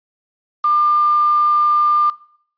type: tone with quantisation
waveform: sine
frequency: 1198 Hz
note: D6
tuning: 34 cents sharp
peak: -12 dBFS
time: 0.64-2.1 s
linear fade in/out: 5 ms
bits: 5
effects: noise-tail reverb RT60 0.6 s tail -20 dB re dry + resampled to 11025 Hz